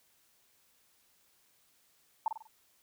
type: tone with echo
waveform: sine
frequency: 886 Hz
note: A5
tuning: 12 cents sharp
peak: -26 dBFS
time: 2.26-2.28 s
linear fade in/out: 2 ms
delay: 48 ms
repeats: 4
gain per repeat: -7 dB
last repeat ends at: 2.472 s
effects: white hiss -69 dBFS RMS until 2.82 s